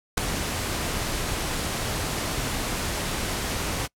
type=noise with ADSR envelope; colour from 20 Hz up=pink; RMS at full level=-19 dBFS; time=0.17-3.88 s; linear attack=9 ms; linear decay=3 ms; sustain=-9 dB; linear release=29 ms; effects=noise-tail reverb RT60 0.1 s tail -25 dB re dry + low-pass 12000 Hz 12 dB/octave